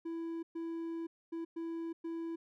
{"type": "tone bursts at uneven times", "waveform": "triangle", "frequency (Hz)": 331.3, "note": "E4", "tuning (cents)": 9, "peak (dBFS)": -35, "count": 5, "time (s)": [[0.05, 0.43], [0.55, 1.07], [1.32, 1.45], [1.56, 1.93], [2.04, 2.36]], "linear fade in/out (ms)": 10, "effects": []}